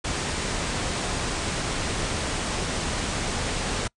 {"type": "low-pass noise", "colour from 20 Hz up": "pink", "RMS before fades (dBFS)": -28, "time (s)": [0.04, 3.88], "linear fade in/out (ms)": 10, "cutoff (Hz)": 9400, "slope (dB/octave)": 96, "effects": ["noise-tail reverb RT60 0.1 s tail -26 dB re dry"]}